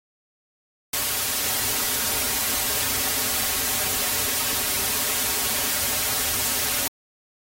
white noise with comb filter, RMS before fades -24 dBFS, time 0.93-6.88 s, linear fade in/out 5 ms, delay 5.9 ms, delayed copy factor -0.85, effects AAC 48 kbps

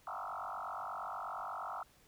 sine tone with frequency modulation, 1023 Hz, C6, 39 cents flat, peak -39 dBFS, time 0.07-1.83 s, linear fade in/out 2 ms, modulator 48.4 Hz, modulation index 7, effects pink hiss -66 dBFS RMS until 2.07 s

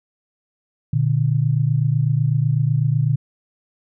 sine tone pair together, 120 / 148.02 Hz, B2 / D3, -49 / +14 cents, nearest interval major third, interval 363 cents, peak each -18 dBFS, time 0.93-3.16 s, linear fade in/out 5 ms, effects none

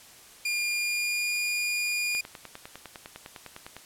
sawtooth tone with pitch glide, 2412 to 2430 Hz, D7 to D#7, +46 to -42 cents, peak -23 dBFS, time 0.45-2.21 s, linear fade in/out 5 ms, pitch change +12 cents, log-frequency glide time 0.72-1.36 s
click train, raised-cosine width 0.3 ms, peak -24 dBFS, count 17, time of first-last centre 2.15-3.766 s, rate 9.9 Hz
effects white hiss -51 dBFS RMS until 3.85 s + low-pass 12000 Hz 12 dB/octave

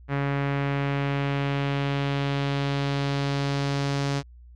sawtooth tone with low-pass filter sweep, 140.2 Hz, C#3, 20 cents sharp, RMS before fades -26 dBFS, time 0.08-4.23 s, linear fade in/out 50 ms, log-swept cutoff 2000 to 5600 Hz, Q 1.6, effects added 60 Hz sine -45 dBFS peak until 4.55 s

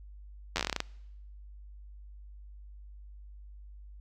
slowing click train, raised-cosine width 0.2 ms, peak -12 dBFS, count 12, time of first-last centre 0.56-0.803 s, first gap 10 ms, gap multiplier 1.15, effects noise-tail reverb RT60 0.9 s tail -25 dB re dry + added 50 Hz sine -46 dBFS peak until 4 s

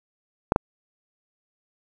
clicks, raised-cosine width 1 ms, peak -3 dBFS, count 2, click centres 0.521 / 0.561 s, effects 7-bit

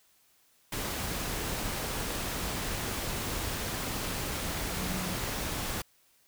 sine tone in noise, 184.2 Hz, F#3, 7 cents flat, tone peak -36 dBFS, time 4.76-5.15 s, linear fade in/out 5 ms, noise pink, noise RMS -34 dBFS, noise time 0.72-5.82 s, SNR -5 dB, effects white hiss -66 dBFS RMS until 6.27 s

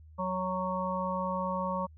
harmonic tone, 185 Hz, F#3, in tune, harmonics 1 / 3 / 5 / 6, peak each -35 / -35 / -35 / -35 dBFS, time 0.18-1.87 s, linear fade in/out 20 ms, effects added 78 Hz sine -50 dBFS peak until 1.97 s

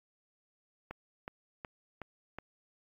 click train, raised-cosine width 0.5 ms, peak -26 dBFS, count 5, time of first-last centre 0.91-2.386 s, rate 2.71 Hz, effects AAC 64 kbps

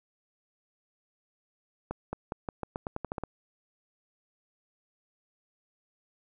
accelerating click train, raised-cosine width 1 ms, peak -19 dBFS, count 12, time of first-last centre 1.91-3.237 s, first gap 220 ms, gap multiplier 0.87, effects none

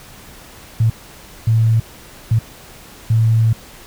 sine tone bursts at uneven times, 112.4 Hz, A2, 37 cents sharp, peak -10 dBFS, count 4, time 0.8-0.9 / 1.47-1.8 / 2.31-2.39 / 3.1-3.53 s, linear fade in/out 5 ms, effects pink hiss -40 dBFS RMS until 3.86 s

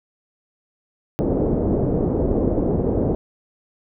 white low-pass noise, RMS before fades -20 dBFS, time 1.19-3.15 s, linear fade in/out 0 ms, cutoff 490 Hz, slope 24 dB/octave, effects none

